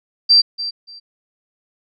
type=tone with echo; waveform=sine; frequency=4699 Hz; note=D8; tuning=in tune; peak=-7 dBFS; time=0.29-0.42 s; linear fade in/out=20 ms; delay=290 ms; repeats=2; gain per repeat=-14 dB; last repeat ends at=1 s; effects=none